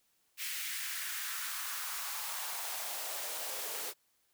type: noise with high-pass filter sweep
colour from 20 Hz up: white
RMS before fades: -39 dBFS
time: 0.37-3.94 s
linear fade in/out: 50 ms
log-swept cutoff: 2200 to 430 Hz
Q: 2.3
effects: white hiss -74 dBFS RMS until 4.33 s